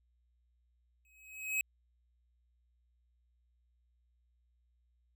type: tone with exponential growth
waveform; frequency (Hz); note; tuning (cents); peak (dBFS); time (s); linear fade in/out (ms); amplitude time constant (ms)
square; 2549; D#7; +41; -29; 1.05-1.61; 1; 120
effects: added 60 Hz sine -70 dBFS peak until 5.15 s